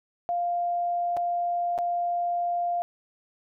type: tone with dropouts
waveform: sine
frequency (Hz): 698.5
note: F5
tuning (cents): 0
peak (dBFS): -24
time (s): 0.29-2.82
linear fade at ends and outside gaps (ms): 0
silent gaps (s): 1.167-1.171 / 1.779-1.787
effects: none